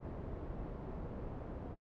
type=low-pass noise; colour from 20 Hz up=pink; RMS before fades=-44 dBFS; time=0-1.76 s; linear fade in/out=50 ms; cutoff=650 Hz; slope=12 dB/octave; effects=noise-tail reverb RT60 0.1 s tail -22 dB re dry